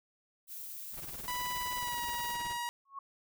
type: noise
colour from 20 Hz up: violet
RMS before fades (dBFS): -44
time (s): 0.47-2.37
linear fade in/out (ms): 50
type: noise with tremolo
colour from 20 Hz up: pink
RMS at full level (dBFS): -46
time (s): 0.92-2.58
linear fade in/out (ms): 50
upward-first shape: sine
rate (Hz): 19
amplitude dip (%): 80
type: tone with pitch glide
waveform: sawtooth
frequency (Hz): 987.8 to 955.3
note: B5 to A#5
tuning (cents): 0 to +42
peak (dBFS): -31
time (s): 1.28-2.69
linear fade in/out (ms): 0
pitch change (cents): -58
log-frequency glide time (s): 1.76-2.01
type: tone with exponential growth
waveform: sine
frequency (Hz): 1100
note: C#6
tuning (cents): -14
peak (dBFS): -36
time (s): 2.85-2.99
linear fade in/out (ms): 5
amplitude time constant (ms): 30
effects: none